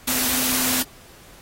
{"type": "tone in noise", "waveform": "sine", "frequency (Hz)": 255.1, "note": "C4", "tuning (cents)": -44, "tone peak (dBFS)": -30, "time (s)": [0.07, 0.83], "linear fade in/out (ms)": 10, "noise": "white", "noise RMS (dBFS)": -22, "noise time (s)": [0.07, 0.83], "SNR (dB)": -11, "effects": ["pink hiss -48 dBFS RMS until 1.41 s", "AAC 48 kbps"]}